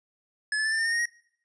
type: tone with pitch steps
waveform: square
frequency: 1711 / 1734.9 / 1759.1 / 1783.7 / 1808.6 / 1833.8 / 1859.4 / 1885.4 Hz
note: A6 / A6 / A6 / A6 / A6 / A#6 / A#6 / A#6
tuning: -49 / -25 / -1 / +23 / +47 / -29 / -5 / +19 cents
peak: -25 dBFS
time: 0.52-1.056 s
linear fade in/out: 2 ms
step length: 67 ms
effects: noise-tail reverb RT60 0.6 s tail -22 dB re dry + resampled to 22050 Hz